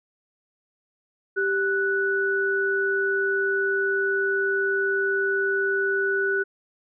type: tone pair together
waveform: sine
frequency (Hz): 392 / 1480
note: G4 / F#6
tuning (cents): 0 / 0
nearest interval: octave + major seventh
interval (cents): 2300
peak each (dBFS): -24 / -23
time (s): 1.36-6.44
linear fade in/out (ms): 20
effects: none